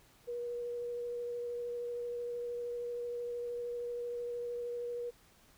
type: tone with vibrato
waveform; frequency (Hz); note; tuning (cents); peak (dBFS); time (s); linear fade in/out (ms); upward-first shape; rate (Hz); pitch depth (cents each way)
sine; 480.2; B4; -49; -36; 0.27-5.11; 20; triangle; 13; 13
effects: pink hiss -64 dBFS RMS until 5.57 s